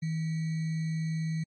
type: tone with sample-and-hold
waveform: sine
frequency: 160.4 Hz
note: E3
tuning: 47 cents flat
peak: -28 dBFS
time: 0.02-1.44 s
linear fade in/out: 10 ms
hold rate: 2100 Hz
effects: MP3 32 kbps